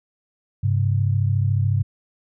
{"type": "tone pair together", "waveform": "sine", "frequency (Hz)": [100.5, 134.42], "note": ["G2", "C3"], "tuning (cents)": [44, 47], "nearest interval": "perfect fourth", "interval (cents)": 503, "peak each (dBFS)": [-18, -22], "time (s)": [0.63, 1.83], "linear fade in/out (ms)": 10, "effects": []}